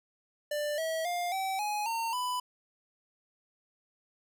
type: tone with pitch steps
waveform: square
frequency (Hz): 592 / 645.6 / 704 / 767.7 / 837.2 / 913 / 995.6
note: D5 / E5 / F5 / G5 / G#5 / A#5 / B5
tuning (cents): +14 / -36 / +14 / -36 / +14 / -36 / +14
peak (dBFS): -31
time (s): 0.51-2.4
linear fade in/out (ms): 5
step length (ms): 270
effects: none